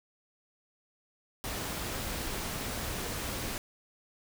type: noise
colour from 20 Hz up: pink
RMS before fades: -36 dBFS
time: 1.44-3.58 s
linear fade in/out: 0 ms
effects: none